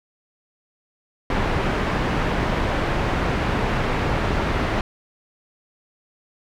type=low-pass noise; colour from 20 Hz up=pink; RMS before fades=-22 dBFS; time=1.3-4.81 s; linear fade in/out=2 ms; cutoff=2100 Hz; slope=12 dB/octave; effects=none